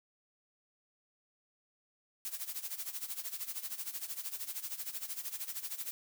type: noise with tremolo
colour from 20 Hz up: blue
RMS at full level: -38 dBFS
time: 2.25-5.91 s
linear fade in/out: 0 ms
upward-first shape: sine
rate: 13 Hz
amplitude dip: 80%
effects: none